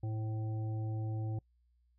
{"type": "harmonic tone with a mistuned harmonic", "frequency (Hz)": 110, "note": "A2", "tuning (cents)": 0, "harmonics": [1, 3, 5, 7], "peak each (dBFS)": [-34, -46, -53, -52], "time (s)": [0.03, 1.39], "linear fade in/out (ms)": 5, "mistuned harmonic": 5, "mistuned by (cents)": -47, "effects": ["noise-tail reverb RT60 0.1 s tail -25 dB re dry", "added 60 Hz sine -68 dBFS peak until 1.98 s"]}